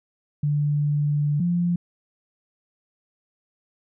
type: tone pair in turn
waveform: sine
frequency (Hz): 146.83 / 174.11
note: D3 / F3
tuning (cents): 0 / -5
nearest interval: minor third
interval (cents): 295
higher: second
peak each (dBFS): -19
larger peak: neither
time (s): 0.43-1.4 / 1.4-1.76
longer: first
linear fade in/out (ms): 5
effects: none